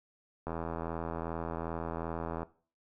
click train, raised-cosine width 1 ms, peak -22 dBFS, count 163, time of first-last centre 0.47-2.431 s, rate 82.6 Hz, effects noise-tail reverb RT60 0.4 s tail -18 dB re dry

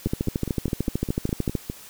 two click trains, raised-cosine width 3 ms, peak -10 / -15 dBFS, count 21 / 9, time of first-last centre 0.06-1.553 / 0.07-1.699 s, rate 13.4 / 4.91 Hz, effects white hiss -45 dBFS RMS until 1.89 s

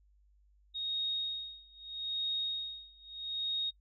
sine tone with tremolo, 3737 Hz, A#7, 4 cents sharp, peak -31 dBFS, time 0.74-3.71 s, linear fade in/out 20 ms, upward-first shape sine, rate 0.79 Hz, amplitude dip 95%, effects noise-tail reverb RT60 0.1 s tail -25 dB re dry + added 50 Hz sine -63 dBFS peak until 3.8 s

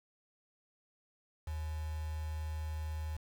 sine tone with quantisation, 77.78 Hz, D#2, in tune, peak -36 dBFS, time 1.47-3.17 s, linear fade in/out 5 ms, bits 8, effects none

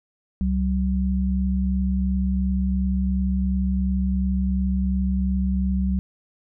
sine tone pair together, 67.18 / 190 Hz, C2 / F#3, +46 / +46 cents, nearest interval octave + tritone, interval 1800 cents, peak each -22 dBFS, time 0.41-5.99 s, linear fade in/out 0 ms, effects none

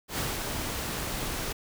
pink noise with ADSR envelope, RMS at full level -30 dBFS, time 0.08-1.53 s, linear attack 96 ms, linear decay 200 ms, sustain -3 dB, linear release 11 ms, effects none

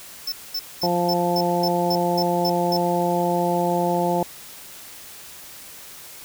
square tone bursts, 5300 Hz, E8, 9 cents sharp, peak -24 dBFS, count 10, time 0.27-2.77 s, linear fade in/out 5 ms, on 52 ms, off 220 ms
harmonic tone, 174.61 Hz, F3, in tune, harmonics 1 / 2 / 3 / 4 / 5, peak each -25 / -25 / -25 / -25 / -25 dBFS, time 0.83-4.23 s, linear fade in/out 2 ms
effects white hiss -41 dBFS RMS until 6.24 s

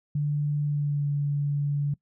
sine tone with pitch glide, 146.83 to 143.97 Hz, D3 to D3, 0 to -34 cents, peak -23 dBFS, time 0.15-1.94 s, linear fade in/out 5 ms, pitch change -34 cents, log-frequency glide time 0.64-1.07 s, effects noise-tail reverb RT60 0.1 s tail -22 dB re dry

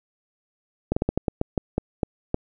slowing click train, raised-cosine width 2 ms, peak -8 dBFS, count 11, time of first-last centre 0.92-2.344 s, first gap 45 ms, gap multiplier 1.24, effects none

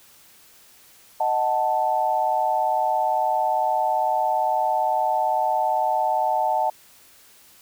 sine chord, D# diminished, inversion none, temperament equal, 622.3 / 740 / 880 Hz, D#5 / F#5 / A5, 0 / 0 / 0 cents, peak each -26 / -23 / -22 dBFS, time 1.2-6.7 s, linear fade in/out 5 ms, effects white hiss -52 dBFS RMS until 7.61 s

